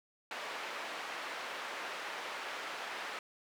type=band-pass noise; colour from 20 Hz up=white; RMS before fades=-42 dBFS; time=0.31-3.19 s; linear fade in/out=2 ms; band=480 to 2100 Hz; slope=12 dB/octave; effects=none